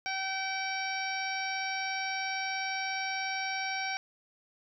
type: harmonic tone with a mistuned harmonic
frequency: 769 Hz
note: G5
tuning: 33 cents flat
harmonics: 1 / 2 / 3 / 4 / 5 / 6 / 7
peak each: -36 / -38 / -36 / -47 / -46 / -44 / -40 dBFS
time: 0.06-3.97 s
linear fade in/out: 0 ms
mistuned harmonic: 7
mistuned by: +64 cents
effects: none